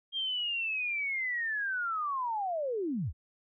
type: linear sweep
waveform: sine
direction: down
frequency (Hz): 3226 to 50.5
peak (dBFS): -30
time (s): 0.12-3.13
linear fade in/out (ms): 50
effects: none